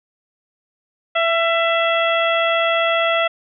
harmonic tone with a mistuned harmonic, 665 Hz, E5, 15 cents sharp, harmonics 1 / 2 / 3 / 4 / 5, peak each -18 / -21 / -23 / -24 / -25 dBFS, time 1.15-3.28 s, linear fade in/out 10 ms, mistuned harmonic 2, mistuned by +21 cents, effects none

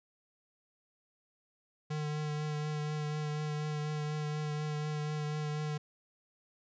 square tone with vibrato, 150.9 Hz, D3, 47 cents sharp, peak -34 dBFS, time 1.9-5.78 s, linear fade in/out 10 ms, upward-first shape triangle, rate 4.1 Hz, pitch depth 21 cents each way, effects resampled to 16000 Hz

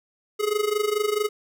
square tone with amplitude modulation, 420.6 Hz, G#4, 22 cents sharp, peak -19 dBFS, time 0.39-1.29 s, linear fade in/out 20 ms, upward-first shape sine, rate 24.6 Hz, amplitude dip 80%, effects none

